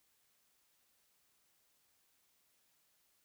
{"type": "silence", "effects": ["white hiss -75 dBFS RMS until 3.24 s"]}